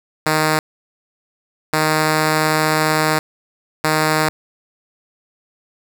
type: tone bursts at uneven times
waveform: 5% pulse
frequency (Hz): 155.56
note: D#3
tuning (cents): 0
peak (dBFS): -3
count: 3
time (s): 0.26-0.59 / 1.73-3.19 / 3.84-4.29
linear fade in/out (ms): 2
effects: none